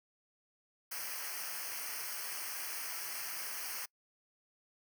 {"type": "noise with comb filter", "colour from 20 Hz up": "white", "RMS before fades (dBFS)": -41, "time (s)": [0.91, 3.86], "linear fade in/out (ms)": 10, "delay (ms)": 0.27, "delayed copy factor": -1, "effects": ["noise-tail reverb RT60 0.1 s tail -25 dB re dry"]}